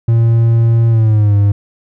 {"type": "tone with pitch glide", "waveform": "triangle", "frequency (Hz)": [115.3, 101.54], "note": ["A#2", "G#2"], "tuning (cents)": [-19, -39], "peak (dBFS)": -5, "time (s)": [0.08, 1.52], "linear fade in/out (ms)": 5, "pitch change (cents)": -220, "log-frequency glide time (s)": [0.89, 1.35], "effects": []}